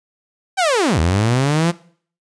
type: linear two-way sweep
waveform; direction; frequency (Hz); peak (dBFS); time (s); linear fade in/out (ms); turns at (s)
sawtooth; down then up; 793 to 75.8 to 175.9; -10; 0.57-1.72; 20; 0.99
effects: noise-tail reverb RT60 0.5 s tail -19 dB re dry + resampled to 22050 Hz